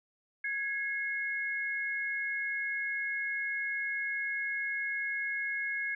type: tone pair together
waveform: sine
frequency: 1661.2 / 2166 Hz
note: G#6 / C#7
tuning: 0 / -41 cents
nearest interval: perfect fourth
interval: 459 cents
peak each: -34 / -34 dBFS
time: 0.44-5.95 s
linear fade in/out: 5 ms
effects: none